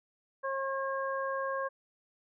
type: harmonic tone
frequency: 540 Hz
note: C#5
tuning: 45 cents flat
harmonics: 1 / 2 / 3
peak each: -34 / -35 / -39 dBFS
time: 0.43-1.69 s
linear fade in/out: 20 ms
effects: none